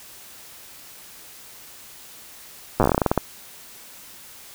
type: slowing click train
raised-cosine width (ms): 1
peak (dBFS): -3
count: 15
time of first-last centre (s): 2.8-3.177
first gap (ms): 8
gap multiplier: 1.17
effects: white hiss -44 dBFS RMS until 4.54 s